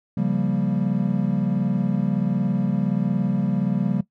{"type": "chord", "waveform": "triangle", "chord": "G half-diminished seventh", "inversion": "second", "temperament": "equal", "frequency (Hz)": [138.59, 174.61, 196, 233.1], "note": ["Db3", "F3", "G3", "Bb3"], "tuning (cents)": [0, 0, 0, 0], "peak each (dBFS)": [-24, -23, -21, -25], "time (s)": [0.17, 4.01], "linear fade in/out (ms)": 5, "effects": ["noise-tail reverb RT60 0.1 s tail -18 dB re dry"]}